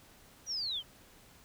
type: linear sweep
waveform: sine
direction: down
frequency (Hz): 5920 to 2960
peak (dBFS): -33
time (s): 0.46-0.83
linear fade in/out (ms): 50
effects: pink hiss -59 dBFS RMS until 1.44 s